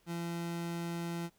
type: tone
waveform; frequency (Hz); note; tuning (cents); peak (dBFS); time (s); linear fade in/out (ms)
30% pulse; 170; F3; -46; -33; 0.06-1.3; 50
effects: pink hiss -70 dBFS RMS until 1.38 s